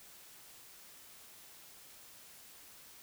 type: silence
effects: white hiss -56 dBFS RMS until 3.02 s